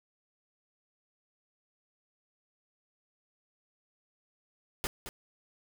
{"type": "noise with echo", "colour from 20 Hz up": "pink", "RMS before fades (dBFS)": -33, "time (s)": [4.84, 4.87], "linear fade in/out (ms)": 0, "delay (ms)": 220, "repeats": 1, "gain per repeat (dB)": -9, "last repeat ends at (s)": 5.09, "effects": []}